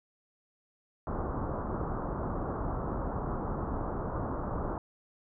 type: low-pass noise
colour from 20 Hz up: pink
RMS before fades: -34 dBFS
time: 1.07-4.78 s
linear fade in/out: 2 ms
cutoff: 1300 Hz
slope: 48 dB/octave
effects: none